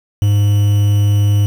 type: tone with quantisation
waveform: triangle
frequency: 102.5 Hz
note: G#2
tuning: 22 cents flat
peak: -7 dBFS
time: 0.22-1.46 s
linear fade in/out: 0 ms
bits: 5
effects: none